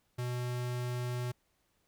square tone, 123.3 Hz, B2, 2 cents flat, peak -34 dBFS, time 0.18-1.32 s, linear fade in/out 10 ms, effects pink hiss -75 dBFS RMS until 1.87 s

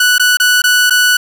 sawtooth tone with dropouts, 1480 Hz, F#6, in tune, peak -4 dBFS, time 0-1.17 s, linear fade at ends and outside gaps 5 ms, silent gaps 0.182-0.196 / 0.371-0.399 / 0.62-0.639 / 0.898-0.906 s, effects none

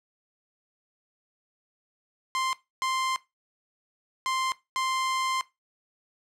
sawtooth tone bursts at uneven times, 1046.5 Hz, C6, in tune, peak -22 dBFS, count 4, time 2.35-2.53 / 2.82-3.16 / 4.26-4.52 / 4.76-5.41 s, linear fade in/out 0 ms, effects noise-tail reverb RT60 0.2 s tail -18 dB re dry + low-pass 8000 Hz 12 dB/octave

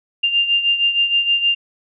sine beating tone pair, 2794 / 2800.4 Hz, F7 / F7, 0 / +4 cents, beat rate 6.4 Hz, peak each -15 / -21 dBFS, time 0.23-1.55 s, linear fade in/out 10 ms, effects none

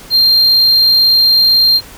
triangle tone, 4186 Hz, C8, in tune, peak -5 dBFS, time 0.1-1.81 s, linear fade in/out 50 ms, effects pink hiss -35 dBFS RMS until 1.97 s

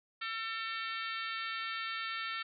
harmonic tone with a mistuned harmonic, 449.3 Hz, A4, 36 cents sharp, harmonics 3 / 4 / 5 / 6 / 7 / 8 / 9 / 10, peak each -40 / -42 / -44 / -46 / -47 / -48 / -49 / -50 dBFS, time 0.21-2.43 s, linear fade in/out 10 ms, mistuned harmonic 9, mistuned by -51 cents, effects none

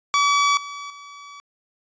sawtooth tone with level steps, 1143 Hz, D6, 47 cents flat, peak -12 / -28 / -35 dBFS, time 0.14-1.4 s, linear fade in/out 0 ms, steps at 0.57 / 0.9 s, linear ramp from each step 2 ms, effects resampled to 16000 Hz

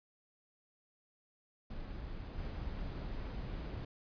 brown noise with level steps, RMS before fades -44 / -41 dBFS, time 1.7-3.85 s, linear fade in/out 5 ms, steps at 2.37 s, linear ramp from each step 10 ms, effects resampled to 11025 Hz

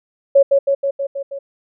sine tone with echo, 554.4 Hz, C#5, in tune, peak -6 dBFS, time 0.35-0.43 s, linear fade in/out 10 ms, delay 160 ms, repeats 6, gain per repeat -3 dB, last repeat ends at 1.39 s, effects none

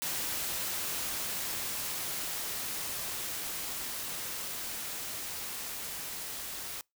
white noise with level ramp, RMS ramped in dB -34 to -40 dBFS, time 0.02-6.81 s, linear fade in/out 0 ms, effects noise-tail reverb RT60 0.2 s tail -26 dB re dry

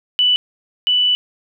sine tone pair in turn, 2974 / 2974 Hz, F#7 / F#7, +8 / +8 cents, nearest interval unison, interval 0 cents, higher neither, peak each -11 / -12 dBFS, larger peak first, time 0.19-0.36 / 0.87-1.15 s, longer second, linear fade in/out 0 ms, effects none

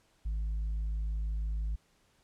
triangle tone with tanh clipping, 53.1 Hz, G#1, 39 cents sharp, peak -31 dBFS, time 0.25-1.76 s, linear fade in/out 10 ms, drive 7 dB, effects pink hiss -69 dBFS RMS until 2.23 s + low-pass 10000 Hz 12 dB/octave

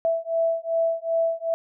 sine beating tone pair, 659.3 / 661.9 Hz, E5 / E5, 0 / +7 cents, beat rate 2.6 Hz, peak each -24 dBFS, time 0.05-1.54 s, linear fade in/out 0 ms, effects none

